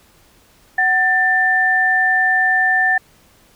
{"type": "tone pair together", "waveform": "sine", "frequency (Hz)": [748.4, 1780], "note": ["F#5", "A6"], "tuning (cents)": [20, 20], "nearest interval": "octave + minor third", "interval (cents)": 1500, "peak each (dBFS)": [-19, -13], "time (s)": [0.78, 2.98], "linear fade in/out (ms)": 5, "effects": ["pink hiss -52 dBFS RMS until 3.55 s"]}